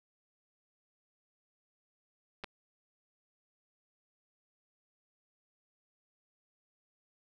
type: clicks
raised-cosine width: 0.3 ms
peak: -25 dBFS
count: 2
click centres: 2.438 / 2.443 s
effects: none